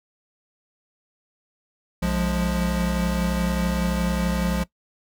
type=tone cluster; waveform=square; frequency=60.4 / 176.3 / 207.9 Hz; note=B1 / F3 / G#3; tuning=-38 / +17 / +2 cents; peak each=-27 / -24 / -29 dBFS; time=2.02-4.64 s; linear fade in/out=10 ms; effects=noise-tail reverb RT60 0.1 s tail -19 dB re dry